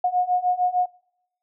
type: beating tone pair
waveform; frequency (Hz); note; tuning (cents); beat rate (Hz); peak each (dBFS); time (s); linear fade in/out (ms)
sine; 720 / 726.6; F#5 / F#5; -47 / -32; 6.6; -23 / -21; 0.04-0.86; 5
effects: noise-tail reverb RT60 0.9 s tail -25 dB re dry